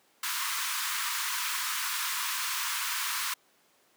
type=high-pass noise; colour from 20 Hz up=pink; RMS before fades=-32 dBFS; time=0.23-3.34 s; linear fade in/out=5 ms; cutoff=950 Hz; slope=96 dB/octave; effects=pink hiss -65 dBFS RMS until 3.96 s + high-pass 300 Hz 12 dB/octave